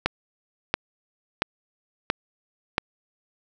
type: click train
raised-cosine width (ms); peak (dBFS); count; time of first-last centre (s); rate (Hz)
0.3; -4; 5; 0.06-2.781; 1.47
effects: none